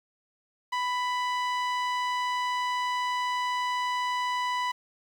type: tone with low-pass filter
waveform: sawtooth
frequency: 992 Hz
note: B5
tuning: 7 cents sharp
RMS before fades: -29 dBFS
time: 0.72-4.72 s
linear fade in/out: 10 ms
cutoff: 4300 Hz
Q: 0.56
effects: 9-bit